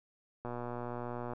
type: click train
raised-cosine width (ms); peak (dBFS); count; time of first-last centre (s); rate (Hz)
1; -26; 108; 0.45-1.334; 121
effects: none